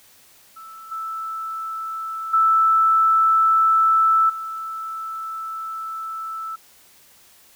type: tone with level steps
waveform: sine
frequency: 1318.5 Hz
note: E6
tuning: in tune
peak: -37 / -26 / -13 / -27 dBFS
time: 0.56-6.56 s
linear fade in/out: 10 ms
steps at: 0.91 / 2.33 / 4.29 s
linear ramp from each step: 10 ms
effects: white hiss -52 dBFS RMS until 7.55 s